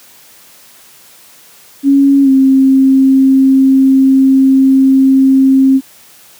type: tone with pitch glide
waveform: sine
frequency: 277.2 to 267 Hz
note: C#4 to C4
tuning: 0 to +35 cents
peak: -4 dBFS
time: 1.83-5.81 s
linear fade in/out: 50 ms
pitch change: -65 cents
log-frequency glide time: 2.23-2.29 s
effects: white hiss -41 dBFS RMS until 6.39 s + high-pass 100 Hz 12 dB/octave